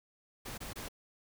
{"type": "noise bursts", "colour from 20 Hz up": "pink", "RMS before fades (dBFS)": -43, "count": 3, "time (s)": [0.45, 0.886], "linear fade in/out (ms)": 10, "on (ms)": 130, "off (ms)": 23, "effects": []}